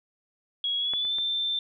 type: tone with pitch glide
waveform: sine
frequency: 3322 to 3560 Hz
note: G#7 to A7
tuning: 0 to +20 cents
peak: -25 dBFS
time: 0.64-1.59 s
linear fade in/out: 2 ms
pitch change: +120 cents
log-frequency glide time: 0.78-1.15 s
type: clicks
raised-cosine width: 0.5 ms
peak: -22 / -31 / -28 dBFS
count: 3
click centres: 0.936 / 1.051 / 1.185 s
effects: none